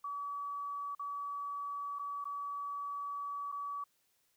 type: tone with dropouts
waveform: sine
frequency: 1142 Hz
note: D6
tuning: 49 cents flat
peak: -37 dBFS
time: 0.04-3.84 s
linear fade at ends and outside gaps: 5 ms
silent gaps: 0.95-0.994 / 1.988-1.993 / 2.243-2.253 / 3.518-3.523 s
effects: white hiss -75 dBFS RMS until 4.36 s